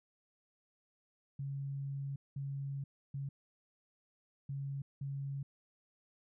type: tone bursts at uneven times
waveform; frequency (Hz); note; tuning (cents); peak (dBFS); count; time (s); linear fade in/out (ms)
sine; 138.59; C#3; 0; -37; 5; 1.39-2.16 / 2.36-2.84 / 3.14-3.29 / 4.49-4.82 / 5.01-5.43; 5
effects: none